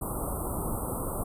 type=band-stop noise; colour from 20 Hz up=pink; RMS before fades=-32 dBFS; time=0.01-1.24 s; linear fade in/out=10 ms; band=1300 to 8400 Hz; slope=96 dB/octave; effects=resampled to 32000 Hz